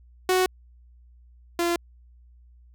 sawtooth tone pair in turn, 370 / 343.4 Hz, F#4 / F4, 0 / -29 cents, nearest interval minor second, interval 129 cents, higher first, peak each -15 / -18 dBFS, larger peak first, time 0.29-0.46 / 1.59-1.76 s, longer neither, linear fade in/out 2 ms, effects added 60 Hz sine -50 dBFS peak until 2.74 s

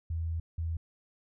sine tone bursts at uneven times, 82.2 Hz, E2, 4 cents flat, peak -30 dBFS, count 2, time 0.1-0.4 / 0.58-0.77 s, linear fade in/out 5 ms, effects none

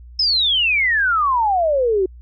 sine exponential sweep, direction down, 5274 to 361.9 Hz, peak -14 dBFS, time 0.19-2.06 s, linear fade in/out 5 ms, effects added 60 Hz sine -37 dBFS peak until 2.21 s

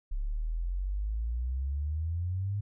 sine exponential sweep, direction up, 33.89 to 103.83 Hz, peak -29 dBFS, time 0.11-2.61 s, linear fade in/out 10 ms, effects none

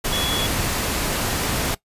sine tone in noise, 3371 Hz, G#7, 25 cents sharp, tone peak -23 dBFS, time 0.12-0.47 s, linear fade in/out 10 ms, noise pink, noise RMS -23 dBFS, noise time 0.04-1.75 s, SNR -3 dB, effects noise-tail reverb RT60 0.1 s tail -19 dB re dry + resampled to 32000 Hz

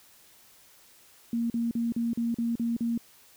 sine tone bursts, 233.1 Hz, A#3, in tune, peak -25 dBFS, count 8, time 1.33-2.977 s, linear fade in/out 2 ms, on 170 ms, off 41 ms, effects white hiss -57 dBFS RMS until 3.36 s

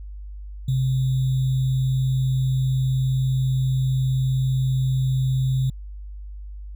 sine tone with sample-and-hold, 130.81 Hz, C3, in tune, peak -18 dBFS, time 0.68-5.7 s, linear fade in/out 5 ms, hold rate 3675 Hz, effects added 50 Hz sine -33 dBFS peak until 6.75 s

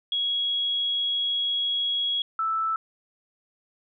sine tone pair in turn, 3322 / 1318.3 Hz, G#7 / E6, 0 / 0 cents, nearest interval octave + major third, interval 1600 cents, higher first, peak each -23 dBFS, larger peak neither, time 0.12-2.22 / 2.39-2.76 s, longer first, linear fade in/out 2 ms, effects none

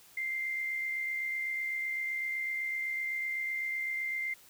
sine tone with amplitude modulation, 2093 Hz, C7, in tune, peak -30 dBFS, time 0.17-4.34 s, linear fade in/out 5 ms, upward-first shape sine, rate 67.9 Hz, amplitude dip 35%, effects white hiss -58 dBFS RMS until 4.49 s

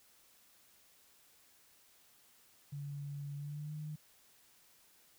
sine tone with pitch glide, 142.8 to 152.17 Hz, D3 to D#3, -48 to -38 cents, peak -40 dBFS, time 2.72-3.96 s, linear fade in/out 10 ms, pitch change +110 cents, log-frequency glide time 3.36-3.74 s, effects white hiss -66 dBFS RMS until 5.18 s

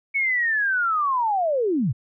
sine linear sweep, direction down, 2234 to 98 Hz, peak -19 dBFS, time 0.14-1.93 s, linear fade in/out 20 ms, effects none

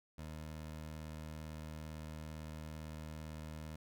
20% pulse tone, 77.78 Hz, D#2, in tune, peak -40 dBFS, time 0.18-3.76 s, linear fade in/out 5 ms, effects none

